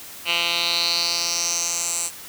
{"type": "tone with band-pass filter sweep", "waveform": "10% pulse", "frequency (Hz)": 170.8, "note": "F3", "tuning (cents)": -38, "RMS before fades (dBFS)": -23, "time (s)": [0.25, 2.11], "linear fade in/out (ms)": 50, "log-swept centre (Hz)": [3000, 8300], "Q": 4.6, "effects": ["white hiss -39 dBFS RMS until 2.28 s"]}